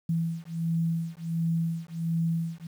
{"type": "beating tone pair", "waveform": "sine", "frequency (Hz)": [164.81, 166.21], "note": ["E3", "E3"], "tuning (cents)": [0, 15], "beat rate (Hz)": 1.4, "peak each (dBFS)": -29, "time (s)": [0.09, 2.67], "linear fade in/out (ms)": 5, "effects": ["9-bit"]}